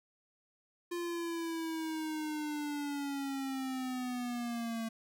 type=linear sweep; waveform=square; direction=down; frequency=349.2 to 224.4 Hz; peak=-36 dBFS; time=0.91-4.89 s; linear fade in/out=10 ms; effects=11-bit